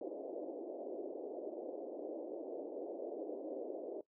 pink band-pass noise, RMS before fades -44 dBFS, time 0.01-4.01 s, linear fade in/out 2 ms, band 300 to 640 Hz, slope 48 dB/octave, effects noise-tail reverb RT60 0.1 s tail -17 dB re dry

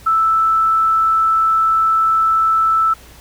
sine tone, 1318.5 Hz, E6, in tune, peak -11 dBFS, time 0.06-2.94 s, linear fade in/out 10 ms, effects added 60 Hz sine -44 dBFS peak until 3.2 s + pink hiss -43 dBFS RMS until 3.2 s

